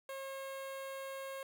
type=tone with notch filter; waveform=sawtooth; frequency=540 Hz; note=C#5; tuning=45 cents flat; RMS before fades=-44 dBFS; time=0.09-1.43 s; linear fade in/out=2 ms; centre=5400 Hz; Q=1.8; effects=none